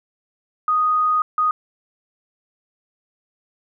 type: tone bursts at uneven times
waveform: sine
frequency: 1243 Hz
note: D#6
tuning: 2 cents flat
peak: -15 dBFS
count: 2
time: 0.68-1.22 / 1.38-1.51 s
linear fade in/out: 2 ms
effects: none